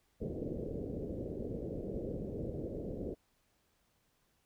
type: low-pass noise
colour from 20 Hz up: white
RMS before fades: -40 dBFS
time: 0.2-3.15 s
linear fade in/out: 20 ms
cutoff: 530 Hz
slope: 48 dB/octave
effects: pink hiss -75 dBFS RMS until 4.45 s